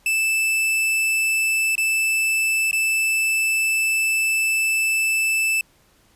45% pulse tone with dropouts, 2637 Hz, E7, in tune, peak -18 dBFS, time 0.06-5.61 s, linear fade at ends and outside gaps 2 ms, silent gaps 1.754-1.779 / 2.712-2.729 s, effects pink hiss -58 dBFS RMS until 6.15 s + resampled to 32000 Hz

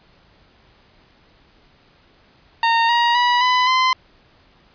sawtooth tone with pitch steps, 920 / 946.4 / 973.6 / 1001.5 / 1030.3 Hz, A#5 / A#5 / B5 / B5 / C6, -23 / +26 / -25 / +24 / -27 cents, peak -10 dBFS, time 2.63-3.93 s, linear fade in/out 2 ms, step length 260 ms, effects pink hiss -54 dBFS RMS until 4.74 s + resampled to 11025 Hz

